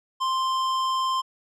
square tone, 1046.5 Hz, C6, in tune, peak -23 dBFS, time 0.2-1.22 s, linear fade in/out 20 ms, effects low-pass 6000 Hz 12 dB/octave

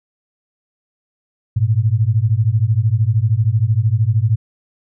sine beating tone pair, 103.83 / 116.83 Hz, G#2 / A#2, 0 / +4 cents, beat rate 13 Hz, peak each -15 dBFS, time 1.56-4.36 s, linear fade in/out 10 ms, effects none

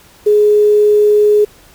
sine tone with quantisation, 418.6 Hz, G#4, 14 cents sharp, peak -6 dBFS, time 0.26-1.45 s, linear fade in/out 10 ms, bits 6, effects pink hiss -44 dBFS RMS until 1.74 s

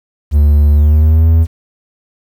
triangle tone with pitch glide, 73.42 to 81.46 Hz, D2 to E2, 0 to -20 cents, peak -3 dBFS, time 0.31-1.47 s, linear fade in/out 50 ms, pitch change +180 cents, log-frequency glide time 0.75-1.28 s, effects 7-bit

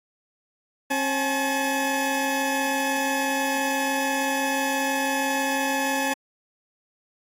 20% pulse tone pair together, 270 / 856 Hz, C#4 / A5, -45 / -48 cents, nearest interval octave + minor sixth, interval 1997 cents, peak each -21 / -20 dBFS, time 0.9-6.14 s, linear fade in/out 10 ms, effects AAC 48 kbps

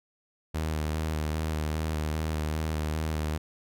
sawtooth tone with vibrato, 77.78 Hz, D#2, in tune, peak -24 dBFS, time 0.54-3.38 s, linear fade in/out 10 ms, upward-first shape square, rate 2.5 Hz, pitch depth 21 cents each way, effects none

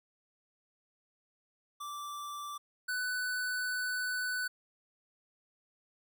square tone pair in turn, 1169 / 1495.3 Hz, D6 / F#6, -8 / +18 cents, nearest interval major third, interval 426 cents, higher second, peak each -40 / -33 dBFS, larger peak second, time 1.8-2.58 / 2.88-4.48 s, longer second, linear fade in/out 10 ms, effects none

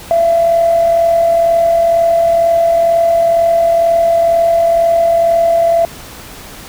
sine tone with amplitude modulation, 673 Hz, E5, 36 cents sharp, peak -5 dBFS, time 0.11-5.85 s, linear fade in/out 0 ms, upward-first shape sine, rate 42.1 Hz, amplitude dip 40%, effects tanh soft clip ceiling -2 dBFS + pink hiss -32 dBFS RMS until 6.68 s

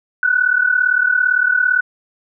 sine tone pair together, 1466.3 / 1504 Hz, F#6 / F#6, -16 / +28 cents, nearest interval unison, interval 44 cents, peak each -15 dBFS, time 0.23-1.81 s, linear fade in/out 2 ms, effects none

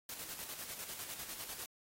white noise with tremolo, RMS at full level -44 dBFS, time 0.09-1.66 s, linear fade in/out 2 ms, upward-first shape square, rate 10 Hz, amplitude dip 45%, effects AAC 48 kbps

